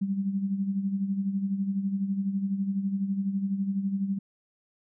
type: tone with tremolo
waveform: sine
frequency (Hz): 196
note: G3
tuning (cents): 0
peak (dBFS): -23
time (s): 0.01-4.19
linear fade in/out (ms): 10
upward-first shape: sine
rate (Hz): 12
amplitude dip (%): 60
effects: none